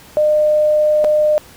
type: tone with dropouts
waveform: sine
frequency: 606 Hz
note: D#5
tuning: 46 cents flat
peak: -10 dBFS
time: 0.17-1.38 s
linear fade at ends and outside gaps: 0 ms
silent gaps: 1.042-1.046 s
effects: pink hiss -42 dBFS RMS until 1.56 s